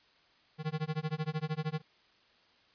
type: tone with tremolo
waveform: square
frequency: 155.56 Hz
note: D#3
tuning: in tune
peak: -30 dBFS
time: 0.58-1.82 s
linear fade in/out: 50 ms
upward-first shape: sine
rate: 13 Hz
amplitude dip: 100%
effects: white hiss -65 dBFS RMS until 2.74 s + resampled to 11025 Hz